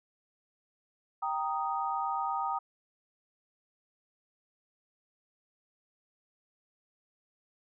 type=chord; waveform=sine; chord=Eb major; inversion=first; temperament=equal; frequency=784 / 932.3 / 1244.5 Hz; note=G5 / Bb5 / Eb6; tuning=0 / 0 / 0 cents; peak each=-34 dBFS; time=1.22-2.59 s; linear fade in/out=10 ms; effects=none